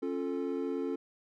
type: chord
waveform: triangle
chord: Db augmented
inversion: none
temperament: equal with one note detuned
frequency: 273.1 / 349.2 / 440 Hz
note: Db4 / F4 / A4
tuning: -26 / 0 / 0 cents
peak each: -33 / -35 / -34 dBFS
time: 0.02-0.96 s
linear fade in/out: 10 ms
effects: none